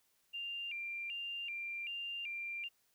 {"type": "tone with vibrato", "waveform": "sine", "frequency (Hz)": 2576, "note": "E7", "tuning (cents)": -41, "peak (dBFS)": -39, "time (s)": [0.33, 2.69], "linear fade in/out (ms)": 20, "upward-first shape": "square", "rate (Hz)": 1.3, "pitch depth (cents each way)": 140, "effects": ["white hiss -75 dBFS RMS until 2.94 s"]}